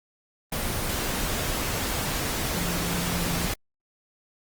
sine tone in noise, 173.1 Hz, F3, 15 cents flat, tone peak -30 dBFS, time 2.54-3.47 s, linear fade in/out 5 ms, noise pink, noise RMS -28 dBFS, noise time 0.52-3.54 s, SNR -5 dB, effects Opus 24 kbps

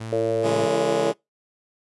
sawtooth tone, 112 Hz, A2, 31 cents sharp, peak -27 dBFS, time 0-0.66 s, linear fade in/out 10 ms
harmonic tone, 113.1 Hz, A2, 48 cents sharp, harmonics 3 / 4 / 5 / 6, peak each -29 / -23 / -24 / -34 dBFS, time 0.12-1.12 s, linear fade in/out 5 ms
10% pulse chord, C# minor, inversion none, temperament just, 138.59 / 166.31 / 207.9 Hz, C#3 / E3 / G#3, 0 / +16 / +2 cents, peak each -22 / -23 / -20 dBFS, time 0.42-1.14 s, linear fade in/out 50 ms
effects noise-tail reverb RT60 0.2 s tail -25 dB re dry + resampled to 24000 Hz

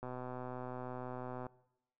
click train, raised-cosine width 1 ms, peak -30 dBFS, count 182, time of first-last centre 0.03-1.467 s, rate 126 Hz, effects noise-tail reverb RT60 0.8 s tail -20 dB re dry

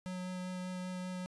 square tone with vibrato, 183 Hz, F#3, 19 cents flat, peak -39 dBFS, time 0.06-1.26 s, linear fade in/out 0 ms, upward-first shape sine, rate 5.1 Hz, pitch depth 9 cents each way, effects resampled to 24000 Hz

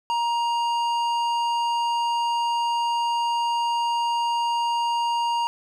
sine tone with tanh clipping, 940 Hz, A#5, 14 cents sharp, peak -23 dBFS, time 0.1-5.47 s, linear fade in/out 0 ms, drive 13 dB, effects none

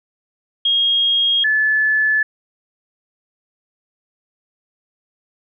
sine tone pair in turn, 3260 / 1730.9 Hz, G#7 / A6, -33 / -29 cents, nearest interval major seventh, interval 1096 cents, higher first, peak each -13 dBFS, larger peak neither, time 0.65-1.44 / 1.44-2.23 s, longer neither, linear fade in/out 5 ms, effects none

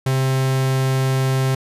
45% pulse tone, 132.3 Hz, C3, 20 cents sharp, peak -16 dBFS, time 0.06-1.55 s, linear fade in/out 5 ms, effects resampled to 32000 Hz

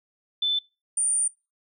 sine tone pair in turn, 3520 / 9067 Hz, A7 / C#9, 0 / +38 cents, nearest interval octave + major third, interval 1638 cents, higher second, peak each -21 dBFS, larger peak neither, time 0.42-0.59 / 0.97-1.28 s, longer second, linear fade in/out 5 ms, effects noise-tail reverb RT60 0.3 s tail -26 dB re dry

